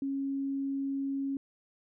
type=tone; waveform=sine; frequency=274.3 Hz; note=C#4; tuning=18 cents flat; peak=-30 dBFS; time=0.02-1.37 s; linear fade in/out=2 ms; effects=none